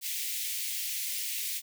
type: high-pass noise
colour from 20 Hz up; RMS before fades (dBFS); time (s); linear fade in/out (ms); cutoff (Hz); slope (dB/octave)
white; -34; 0.01-1.62; 50; 2000; 48
effects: none